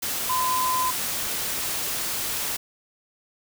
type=tone in noise; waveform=sine; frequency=1018 Hz; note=C6; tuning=48 cents flat; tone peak=-22 dBFS; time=0.29-0.91 s; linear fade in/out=10 ms; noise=white; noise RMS=-28 dBFS; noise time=0.02-2.57 s; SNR=+3 dB; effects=none